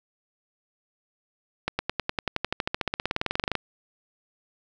accelerating click train, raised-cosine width 0.3 ms, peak -9 dBFS, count 29, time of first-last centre 1.68-3.553 s, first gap 110 ms, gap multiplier 0.96, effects none

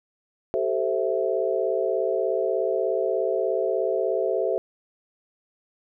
sine chord, A minor seventh, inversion third, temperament equal with one note detuned, 383.3 / 440 / 523.3 / 659.3 Hz, G4 / A4 / C5 / E5, -39 / 0 / 0 / 0 cents, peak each -27 dBFS, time 0.54-4.58 s, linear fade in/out 0 ms, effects none

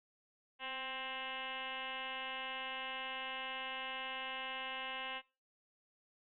sine tone with frequency modulation, 1846 Hz, A#6, 17 cents flat, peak -40 dBFS, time 0.59-5.22 s, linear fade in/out 50 ms, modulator 265 Hz, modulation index 4.8, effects noise-tail reverb RT60 0.3 s tail -20 dB re dry

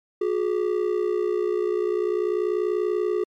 triangle ring-modulated tone, 392 Hz, G4, in tune, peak -16 dBFS, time 0.21-3.24 s, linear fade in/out 5 ms, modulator 30.2 Hz, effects MP3 64 kbps

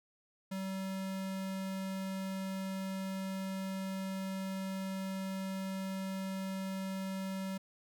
square tone, 191.4 Hz, G3, 41 cents flat, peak -37 dBFS, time 0.51-7.58 s, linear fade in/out 10 ms, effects none

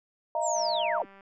sine chord, Eb suspended second, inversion none, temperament equal with one note detuned, 622.3 / 682.1 / 932.3 Hz, Eb5 / F5 / Bb5, 0 / -41 / 0 cents, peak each -30 dBFS, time 0.35-1.02 s, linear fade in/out 2 ms
sine linear sweep, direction down, 7960 to 113.2 Hz, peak -31 dBFS, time 0.41-1.06 s, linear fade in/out 50 ms
click train, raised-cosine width 0.5 ms, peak -38 dBFS, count 128, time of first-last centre 0.56-1.208 s, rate 196 Hz
effects none

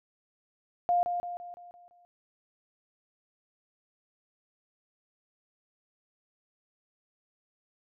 sine tone with echo, 704 Hz, F5, 14 cents sharp, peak -22 dBFS, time 0.89-1.03 s, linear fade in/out 0 ms, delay 170 ms, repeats 6, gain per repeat -6 dB, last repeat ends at 2.05 s, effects none

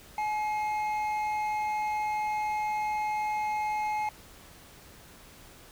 triangle tone pair together, 849 / 2137 Hz, G#5 / C7, +38 / +36 cents, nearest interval octave + major third, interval 1598 cents, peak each -26 / -37 dBFS, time 0.18-4.09 s, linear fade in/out 2 ms, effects pink hiss -52 dBFS RMS until 5.71 s

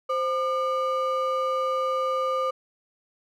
triangle ring-modulated tone, 864 Hz, A5, 32 cents flat, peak -18 dBFS, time 0.09-2.51 s, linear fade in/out 10 ms, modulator 342 Hz, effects none

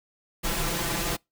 pink noise with comb filter, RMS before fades -28 dBFS, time 0.43-1.17 s, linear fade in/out 20 ms, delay 5.9 ms, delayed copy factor +1, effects noise-tail reverb RT60 0.2 s tail -26 dB re dry

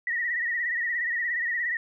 sine tone with vibrato, 1900 Hz, A#6, 33 cents sharp, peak -25 dBFS, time 0.07-1.77 s, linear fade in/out 2 ms, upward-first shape triangle, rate 17 Hz, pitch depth 88 cents each way, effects none

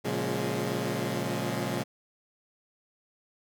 15% pulse chord, Bb minor seventh, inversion none, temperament equal with one note detuned, 116.54 / 138.59 / 178.28 / 207.7 Hz, Bb2 / Db3 / F3 / Ab3, 0 / 0 / +36 / 0 cents, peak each -28 dBFS, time 0.04-1.84 s, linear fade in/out 20 ms, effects none

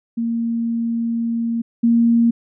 sine tone pair in turn, 231.4 / 233 Hz, A#3 / A#3, -13 / -1 cents, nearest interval unison, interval 12 cents, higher second, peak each -18 / -11 dBFS, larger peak second, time 0.17-1.62 / 1.83-2.31 s, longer first, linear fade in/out 10 ms, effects none

